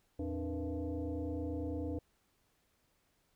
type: tone with frequency modulation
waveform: sine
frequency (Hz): 110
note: A2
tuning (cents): 0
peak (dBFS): -35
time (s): 0.19-1.99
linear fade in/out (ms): 5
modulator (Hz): 191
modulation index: 2.1
effects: pink hiss -75 dBFS RMS until 3.35 s